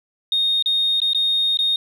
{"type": "tone with dropouts", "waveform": "sine", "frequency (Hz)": 3700, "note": "A#7", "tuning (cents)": -14, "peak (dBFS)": -15, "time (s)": [0.32, 1.76], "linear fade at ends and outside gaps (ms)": 2, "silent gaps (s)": [[0.625, 0.659], [1.002, 1.017], [1.133, 1.147], [1.572, 1.589]], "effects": ["tanh soft clip ceiling -12 dBFS"]}